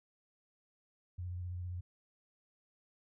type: tone with vibrato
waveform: sine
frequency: 89.3 Hz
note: F2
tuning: 39 cents sharp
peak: -38 dBFS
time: 1.18-1.81 s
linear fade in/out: 10 ms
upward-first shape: square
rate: 15 Hz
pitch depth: 23 cents each way
effects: none